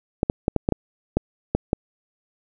clicks, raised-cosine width 2 ms, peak -5 dBFS, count 9, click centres 0.231 / 0.299 / 0.481 / 0.563 / 0.689 / 0.723 / 1.17 / 1.55 / 1.731 s, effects none

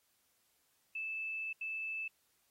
sine tone bursts at uneven times, 2629 Hz, E7, 5 cents flat, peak -37 dBFS, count 2, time 0.95-1.53 / 1.61-2.08 s, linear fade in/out 5 ms, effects white hiss -75 dBFS RMS until 2.5 s + AAC 48 kbps

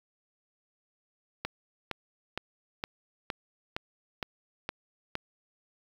click train, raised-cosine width 0.3 ms, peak -16 dBFS, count 9, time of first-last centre 1.45-5.154 s, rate 2.16 Hz, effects 7-bit

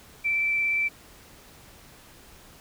sine tone with vibrato, 2332 Hz, D7, 13 cents flat, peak -22 dBFS, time 0.24-0.89 s, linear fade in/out 20 ms, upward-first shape sine, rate 17 Hz, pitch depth 9 cents each way, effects pink hiss -51 dBFS RMS until 2.6 s

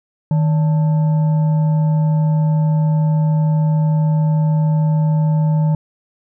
sine tone with frequency modulation, 155.56 Hz, D#3, in tune, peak -12 dBFS, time 0.31-5.75 s, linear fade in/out 2 ms, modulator 729 Hz, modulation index 0.23, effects none

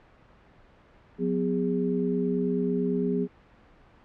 sine tone cluster, 181.1 / 250.1 / 409.1 Hz, F#3 / B3 / G#4, -37 / +22 / -26 cents, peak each -28 dBFS, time 1.18-3.28 s, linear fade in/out 50 ms, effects pink hiss -56 dBFS RMS until 4.04 s + low-pass 2000 Hz 12 dB/octave

